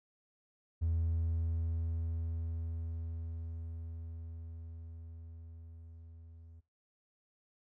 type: tone with level ramp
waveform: triangle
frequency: 82.41 Hz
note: E2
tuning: in tune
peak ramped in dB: -26 to -50 dBFS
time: 0.81-6.61 s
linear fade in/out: 20 ms
effects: noise-tail reverb RT60 0.3 s tail -23 dB re dry + tanh soft clip ceiling -24 dBFS